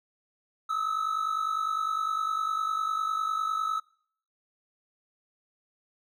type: tone pair together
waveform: triangle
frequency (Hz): 1254 / 1303.9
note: D#6 / E6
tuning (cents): +13 / -19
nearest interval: minor second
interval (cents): 68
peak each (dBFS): -31 / -26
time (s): 0.69-3.8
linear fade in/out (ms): 10
effects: noise-tail reverb RT60 0.6 s tail -24 dB re dry